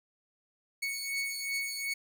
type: beating tone pair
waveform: sawtooth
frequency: 2217 / 2219.7 Hz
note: C#7 / C#7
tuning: 0 / +2 cents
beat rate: 2.7 Hz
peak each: -34 / -31 dBFS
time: 0.82-1.94 s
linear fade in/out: 10 ms
effects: none